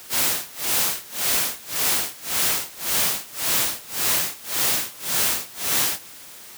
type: noise with tremolo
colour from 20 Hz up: white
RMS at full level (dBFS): -20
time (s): 0.09-6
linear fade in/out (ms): 50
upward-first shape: sine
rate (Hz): 1.8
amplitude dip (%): 100
effects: white hiss -42 dBFS RMS until 6.57 s + high-pass 80 Hz 12 dB/octave